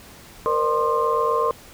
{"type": "tone cluster", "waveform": "sine", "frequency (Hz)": [464.2, 512, 599, 1053, 1207], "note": ["A#4", "C5", "D5", "C6", "D6"], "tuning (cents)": [-7, -38, 34, 11, 47], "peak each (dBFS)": [-22, -29, -28, -21, -30], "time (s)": [0.46, 1.51], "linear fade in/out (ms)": 0, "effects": ["pink hiss -45 dBFS RMS until 1.73 s"]}